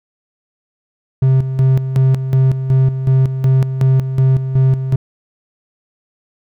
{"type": "tone with tremolo", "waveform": "triangle", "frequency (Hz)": 132, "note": "C3", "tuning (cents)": 16, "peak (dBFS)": -6, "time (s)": [1.22, 4.96], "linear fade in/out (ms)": 5, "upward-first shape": "square", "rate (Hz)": 2.7, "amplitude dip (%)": 65, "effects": []}